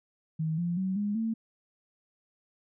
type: tone with pitch steps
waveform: sine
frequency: 158.7 / 173.06 / 188.73 / 205.8 / 224.4 Hz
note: D#3 / F3 / F#3 / G#3 / A3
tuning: +35 / -15 / +35 / -16 / +34 cents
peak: -27 dBFS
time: 0.39-1.34 s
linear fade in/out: 10 ms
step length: 190 ms
effects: none